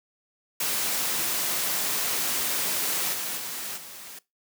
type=noise with level steps; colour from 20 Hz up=white; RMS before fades=-27 / -31 / -34 / -42 dBFS; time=0.6-4.19 s; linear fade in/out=5 ms; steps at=3.12 / 3.36 / 3.76 s; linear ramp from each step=20 ms; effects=noise-tail reverb RT60 0.2 s tail -20 dB re dry + high-pass 150 Hz 12 dB/octave